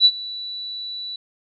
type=tone with ADSR envelope; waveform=sine; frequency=3951 Hz; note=B7; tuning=in tune; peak=-7 dBFS; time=0-1.16 s; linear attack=52 ms; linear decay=54 ms; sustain=-21 dB; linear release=4 ms; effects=none